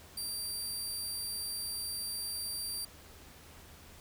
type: tone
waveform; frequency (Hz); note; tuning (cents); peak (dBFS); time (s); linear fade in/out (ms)
20% pulse; 4700; D8; +1; -30; 0.17-2.85; 5
effects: added 79 Hz sine -58 dBFS peak until 4 s + pink hiss -55 dBFS RMS until 4 s